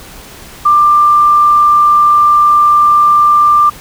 sine tone, 1187 Hz, D6, 18 cents sharp, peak -4 dBFS, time 0.65-3.7 s, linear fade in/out 10 ms, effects pink hiss -33 dBFS RMS until 3.8 s

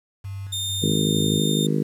sine tone with tremolo, 98 Hz, G2, in tune, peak -29 dBFS, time 0.24-1.4 s, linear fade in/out 10 ms, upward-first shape square, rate 2.2 Hz, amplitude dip 35%
sawtooth tone, 3634 Hz, A#7, 45 cents flat, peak -22 dBFS, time 0.52-1.67 s, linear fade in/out 10 ms
harmonic tone, 51.91 Hz, G#1, in tune, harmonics 3 / 4 / 5 / 6 / 7 / 8 / 9, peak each -23 / -25 / -27 / -29 / -30 / -31 / -32 dBFS, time 0.82-1.83 s, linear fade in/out 10 ms
effects resampled to 32000 Hz + 8-bit

